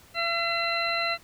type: harmonic tone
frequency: 677 Hz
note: E5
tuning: 46 cents sharp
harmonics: 1 / 2 / 3 / 4 / 6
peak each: -31 / -31 / -31 / -31 / -31 dBFS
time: 0.14-1.18 s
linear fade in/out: 50 ms
effects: pink hiss -54 dBFS RMS until 1.23 s